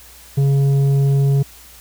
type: tone with tanh clipping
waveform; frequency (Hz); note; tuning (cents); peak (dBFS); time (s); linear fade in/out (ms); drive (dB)
triangle; 138.59; C#3; 0; -13; 0.37-1.43; 10; 11
effects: added 60 Hz sine -47 dBFS peak until 1.8 s + white hiss -43 dBFS RMS until 1.8 s